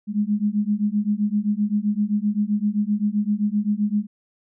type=beating tone pair; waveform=sine; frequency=204.3 / 212 Hz; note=G#3 / G#3; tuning=-28 / +36 cents; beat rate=7.7 Hz; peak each=-22 dBFS; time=0.07-4.07 s; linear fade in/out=50 ms; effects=none